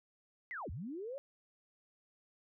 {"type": "linear two-way sweep", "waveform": "sine", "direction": "down then up", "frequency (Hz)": [2093, 61, 573], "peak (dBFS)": -40, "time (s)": [0.51, 1.18], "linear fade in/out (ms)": 0, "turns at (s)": 0.7, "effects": []}